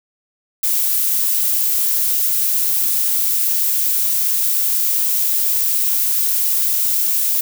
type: noise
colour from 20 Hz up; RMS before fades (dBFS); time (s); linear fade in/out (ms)
violet; -17; 0.63-7.41; 5
effects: none